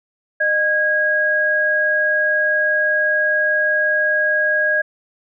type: tone pair together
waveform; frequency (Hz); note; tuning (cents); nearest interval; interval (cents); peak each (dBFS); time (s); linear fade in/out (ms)
sine; 611 / 1642.5; D#5 / G#6; -32 / -20; octave + perfect fourth; 1712; -21 / -15; 0.4-4.82; 10
effects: none